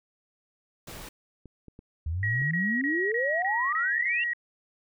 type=noise; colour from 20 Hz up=pink; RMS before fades=-42 dBFS; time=0.87-1.09 s; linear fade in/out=5 ms
type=clicks; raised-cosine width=3 ms; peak=-33 dBFS; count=5; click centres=0.886 / 1.457 / 1.683 / 1.791 / 2.419 s
type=exponential sweep; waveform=sine; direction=up; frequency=75 to 2826 Hz; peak=-27 dBFS; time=2.06-4.24 s; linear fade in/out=5 ms
type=tone bursts; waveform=sine; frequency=1905 Hz; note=A#6; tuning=37 cents sharp; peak=-26 dBFS; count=7; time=2.23-4.334 s; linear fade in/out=2 ms; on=280 ms; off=24 ms
effects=none